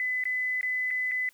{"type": "tone with dropouts", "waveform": "sine", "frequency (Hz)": 2009, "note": "B6", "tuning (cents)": 29, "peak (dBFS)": -26, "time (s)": [0, 1.29], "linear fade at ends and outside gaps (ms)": 1, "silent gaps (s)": [[0.239, 0.254], [0.611, 0.63], [0.906, 0.91], [1.113, 1.117]], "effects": ["white hiss -62 dBFS RMS until 1.33 s"]}